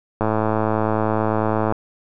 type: click train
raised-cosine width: 1 ms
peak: -6 dBFS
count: 166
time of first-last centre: 0.21-1.724 s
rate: 109 Hz
effects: none